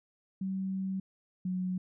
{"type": "tone pair in turn", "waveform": "sine", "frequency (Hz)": [190.9, 183.78], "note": ["G3", "F#3"], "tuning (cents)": [-46, -11], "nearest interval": "minor second", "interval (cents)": 65, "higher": "first", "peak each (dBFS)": [-31, -30], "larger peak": "second", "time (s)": [[0.41, 1], [1.45, 1.78]], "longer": "first", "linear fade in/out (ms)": 5, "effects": []}